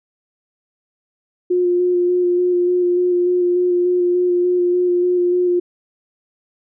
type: tone with vibrato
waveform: sine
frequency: 356.4 Hz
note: F4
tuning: 35 cents sharp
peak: -13 dBFS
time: 1.5-5.6 s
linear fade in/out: 10 ms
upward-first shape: square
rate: 3.4 Hz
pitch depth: 13 cents each way
effects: none